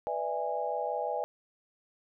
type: chord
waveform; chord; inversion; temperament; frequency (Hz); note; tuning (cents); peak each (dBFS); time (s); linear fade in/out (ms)
sine; E dominant seventh; second; just; 494.4 / 593.3 / 659.3 / 824.1; B4 / D5 / E5 / G#5; +2 / +18 / 0 / -14; -36 / -36 / -36 / -34; 0.07-1.24; 0
effects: none